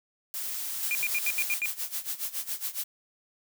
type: noise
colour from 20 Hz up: blue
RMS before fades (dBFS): -34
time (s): 0.34-1.54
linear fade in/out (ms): 0
type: noise with tremolo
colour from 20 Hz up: blue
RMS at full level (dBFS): -31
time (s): 0.82-2.84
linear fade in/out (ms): 10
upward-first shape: sine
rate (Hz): 7.2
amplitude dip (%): 85
type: tone bursts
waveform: triangle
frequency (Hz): 2414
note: D7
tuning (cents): +47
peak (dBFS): -24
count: 7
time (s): 0.91-1.658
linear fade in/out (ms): 0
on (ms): 40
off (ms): 78
effects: none